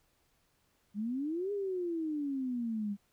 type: exponential two-way sweep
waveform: sine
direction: up then down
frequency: 197.8 to 413.3 to 197.8 Hz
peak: -32 dBFS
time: 0.94-2.97 s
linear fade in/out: 50 ms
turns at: 1.52 s
effects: pink hiss -73 dBFS RMS until 3.12 s